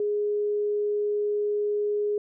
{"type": "tone", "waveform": "sine", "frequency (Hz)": 415.3, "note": "G#4", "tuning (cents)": 0, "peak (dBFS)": -23, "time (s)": [0, 2.18], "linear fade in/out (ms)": 2, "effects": []}